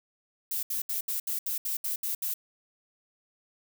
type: noise bursts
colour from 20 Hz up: violet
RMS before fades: -31 dBFS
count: 10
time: 0.51-2.34 s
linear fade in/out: 5 ms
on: 120 ms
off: 70 ms
effects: none